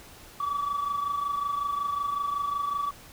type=tone pair together; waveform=sine; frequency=1142.6 / 1168 Hz; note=D6 / D6; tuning=-48 / -10 cents; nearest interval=unison; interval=38 cents; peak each=-26 / -31 dBFS; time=0.4-2.91 s; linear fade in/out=5 ms; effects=tanh soft clip ceiling -23 dBFS + pink hiss -49 dBFS RMS until 3.12 s